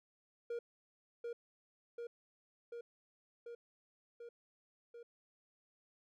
triangle tone with echo, 471.9 Hz, A#4, 21 cents sharp, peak -36 dBFS, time 0.5-0.59 s, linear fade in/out 5 ms, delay 740 ms, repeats 6, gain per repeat -2 dB, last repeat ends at 5.03 s, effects none

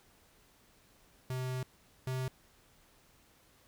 square tone pair in turn, 128.5 / 129.47 Hz, C3 / C3, -31 / -18 cents, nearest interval unison, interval 13 cents, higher second, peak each -35 / -34 dBFS, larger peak second, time 1.3-1.63 / 2.07-2.28 s, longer first, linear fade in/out 2 ms, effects pink hiss -65 dBFS RMS until 3.67 s

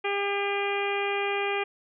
harmonic tone, 401.7 Hz, G4, 42 cents sharp, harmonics 1 / 2 / 3 / 4 / 5 / 6 / 7 / 8, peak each -29 / -32 / -36 / -38 / -36 / -32 / -39 / -43 dBFS, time 0.04-1.64 s, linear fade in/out 10 ms, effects none

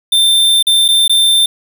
square tone with dropouts, 3578 Hz, A7, 28 cents sharp, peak -8 dBFS, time 0.12-1.46 s, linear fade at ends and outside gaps 5 ms, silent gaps 0.627-0.668 / 0.881-0.886 / 1.079-1.095 s, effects none

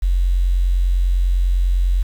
sine tone, 45 Hz, F#1, 47 cents flat, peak -13 dBFS, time 0.02-2.03 s, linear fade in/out 10 ms, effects 7-bit

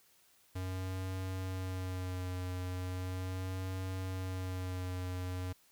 square tone with vibrato, 92.5 Hz, F#2, in tune, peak -37 dBFS, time 0.55-5.53 s, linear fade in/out 10 ms, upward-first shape sine, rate 0.38 Hz, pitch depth 25 cents each way, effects white hiss -67 dBFS RMS until 5.71 s

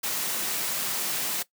white high-pass noise, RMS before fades -29 dBFS, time 0.03-1.43 s, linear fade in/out 10 ms, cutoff 130 Hz, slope 96 dB/octave, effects noise-tail reverb RT60 0.1 s tail -18 dB re dry

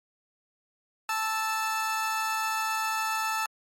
30% pulse tone pair together, 880 / 1316.3 Hz, A5 / E6, 0 / -3 cents, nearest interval perfect fifth, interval 697 cents, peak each -27 dBFS, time 1.09-3.46 s, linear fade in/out 2 ms, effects MP3 64 kbps

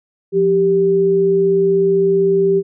sine tone pair together, 174.61 / 392 Hz, F3 / G4, 0 / 0 cents, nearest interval octave + major second, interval 1400 cents, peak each -21 / -11 dBFS, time 0.32-2.63 s, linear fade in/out 50 ms, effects none

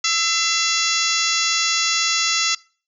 harmonic tone with a mistuned harmonic, 678 Hz, E5, 49 cents sharp, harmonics 2 / 3 / 4 / 5 / 6 / 7 / 8 / 9 / 10, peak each -26 / -26 / -26 / -26 / -26 / -26 / -26 / -26 / -26 dBFS, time 0.04-2.55 s, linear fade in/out 5 ms, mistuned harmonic 2, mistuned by -43 cents, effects noise-tail reverb RT60 0.4 s tail -23 dB re dry

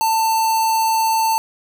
square tone with notch filter, 892 Hz, A5, 23 cents sharp, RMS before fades -17 dBFS, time 0.01-1.38 s, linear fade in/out 0 ms, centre 2100 Hz, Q 0.92, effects none

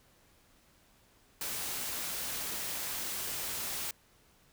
white noise, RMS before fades -37 dBFS, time 1.41-3.91 s, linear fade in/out 2 ms, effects pink hiss -65 dBFS RMS until 4.52 s

